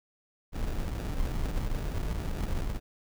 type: noise with sample-and-hold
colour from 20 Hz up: brown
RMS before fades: -31 dBFS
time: 0.52-2.8 s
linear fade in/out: 50 ms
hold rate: 1050 Hz
effects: none